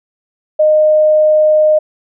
sine tone, 615 Hz, D#5, 20 cents flat, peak -6 dBFS, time 0.59-1.79 s, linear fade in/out 10 ms, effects none

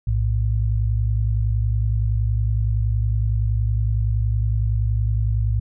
sine tone pair together, 58.54 / 109.3 Hz, A#1 / A2, +8 / -11 cents, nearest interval major seventh, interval 1081 cents, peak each -20 dBFS, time 0.07-5.6 s, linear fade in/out 5 ms, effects none

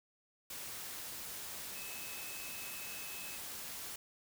sine tone in noise, 2586 Hz, E7, 34 cents flat, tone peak -50 dBFS, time 1.75-3.37 s, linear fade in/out 5 ms, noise white, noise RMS -45 dBFS, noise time 0.5-3.96 s, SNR -8 dB, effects none

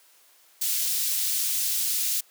white high-pass noise, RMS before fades -26 dBFS, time 0.61-2.21 s, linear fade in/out 10 ms, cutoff 3800 Hz, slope 12 dB/octave, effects white hiss -58 dBFS RMS until 2.3 s + high-pass 400 Hz 12 dB/octave

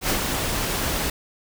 pink noise with ADSR envelope, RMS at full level -21 dBFS, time 0.01-1.1 s, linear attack 82 ms, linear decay 87 ms, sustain -4 dB, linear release 4 ms, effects none

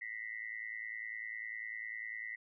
sine tone with amplitude modulation, 1977 Hz, B6, 1 cent sharp, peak -36 dBFS, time 0.01-2.36 s, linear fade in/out 10 ms, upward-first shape sine, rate 110 Hz, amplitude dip 100%, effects none

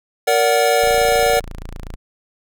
square chord, Bb augmented, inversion none, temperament equal with one note detuned, 466.2 / 577.2 / 740 Hz, Bb4 / D5 / F#5, 0 / -30 / 0 cents, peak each -18 dBFS, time 0.27-1.4 s, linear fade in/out 10 ms
sawtooth tone, 28.15 Hz, A0, 40 cents sharp, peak -25 dBFS, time 0.82-1.96 s, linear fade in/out 10 ms
effects none

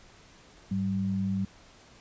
sine tone pair together, 101.8 / 192.67 Hz, G#2 / G3, -34 / -30 cents, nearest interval major seventh, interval 1104 cents, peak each -33 / -27 dBFS, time 0.71-1.45 s, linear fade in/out 5 ms, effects pink hiss -55 dBFS RMS until 2 s + resampled to 16000 Hz

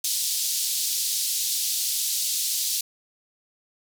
pink band-pass noise, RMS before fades -26 dBFS, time 0.04-2.81 s, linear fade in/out 5 ms, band 4000 to 16000 Hz, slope 24 dB/octave, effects none

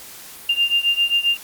sine beating tone pair, 2794 / 2801.5 Hz, F7 / F7, 0 / +5 cents, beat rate 7.5 Hz, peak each -18 / -20 dBFS, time 0.49-1.37 s, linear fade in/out 5 ms, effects white hiss -39 dBFS RMS until 1.43 s + Opus 48 kbps

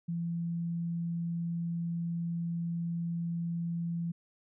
sine tone, 169.3 Hz, E3, 46 cents sharp, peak -31 dBFS, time 0.08-4.12 s, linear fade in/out 10 ms, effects none

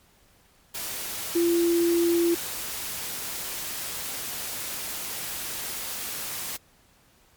sine tone in noise, 341.4 Hz, F4, 39 cents flat, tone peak -19 dBFS, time 1.35-2.35 s, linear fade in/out 10 ms, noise white, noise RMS -33 dBFS, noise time 0.74-6.57 s, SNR +11 dB, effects pink hiss -60 dBFS RMS until 7.36 s + MP3 96 kbps

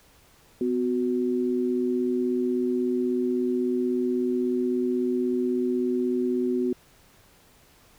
sine tone pair together, 251.6 / 367.9 Hz, B3 / F#4, +32 / -10 cents, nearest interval perfect fifth, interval 658 cents, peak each -25 dBFS, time 0.61-6.73 s, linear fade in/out 2 ms, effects pink hiss -57 dBFS RMS until 7.98 s

